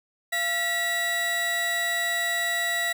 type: tone pair together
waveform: 35% pulse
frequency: 686 / 1940.3 Hz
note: F5 / B6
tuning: -31 / -31 cents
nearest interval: octave + tritone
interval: 1800 cents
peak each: -30 / -23 dBFS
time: 0.32-2.93 s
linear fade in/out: 10 ms
effects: none